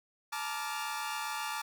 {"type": "chord", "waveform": "sawtooth", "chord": "Bb major seventh", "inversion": "third", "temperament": "equal with one note detuned", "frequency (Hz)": [864.9, 932.3, 1174.7, 1396.9], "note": ["A5", "Bb5", "D6", "F6"], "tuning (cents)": [-30, 0, 0, 0], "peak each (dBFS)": [-35, -39, -36, -38], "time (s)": [0.32, 1.62], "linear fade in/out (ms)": 10, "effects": []}